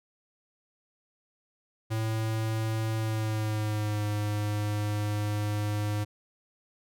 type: tone with pitch glide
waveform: square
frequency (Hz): 110.8 to 104.58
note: A2 to G#2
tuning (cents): +13 to +13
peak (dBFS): -28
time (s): 1.9-6.05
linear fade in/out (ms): 20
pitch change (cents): -100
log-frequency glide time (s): 2.97-4.05
effects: none